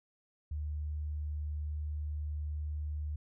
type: tone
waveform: sine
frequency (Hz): 75.1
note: D2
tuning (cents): +39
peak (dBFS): -34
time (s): 0.51-3.16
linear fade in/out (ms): 5
effects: none